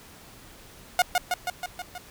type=tone with echo; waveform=sawtooth; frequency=720 Hz; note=F#5; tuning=47 cents flat; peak=-13 dBFS; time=0.99-1.02 s; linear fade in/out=2 ms; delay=160 ms; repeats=6; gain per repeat=-3 dB; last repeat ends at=1.98 s; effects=pink hiss -49 dBFS RMS until 2.1 s